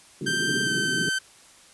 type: band-pass noise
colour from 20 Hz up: white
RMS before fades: -31 dBFS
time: 0.21-1.09 s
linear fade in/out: 2 ms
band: 120 to 420 Hz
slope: 96 dB/octave
type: tone with pitch glide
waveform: sawtooth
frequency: 1568 to 1544.6 Hz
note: G6 to G6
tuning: 0 to -26 cents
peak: -20 dBFS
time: 0.26-1.19 s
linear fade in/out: 10 ms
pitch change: -26 cents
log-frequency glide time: 0.63-0.71 s
effects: white hiss -52 dBFS RMS until 1.73 s + resampled to 24000 Hz